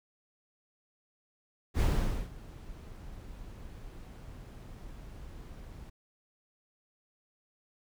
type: noise with ADSR envelope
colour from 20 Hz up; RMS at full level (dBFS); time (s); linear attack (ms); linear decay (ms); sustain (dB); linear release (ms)
brown; -25; 1.74-5.9; 64; 480; -21; 9
effects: none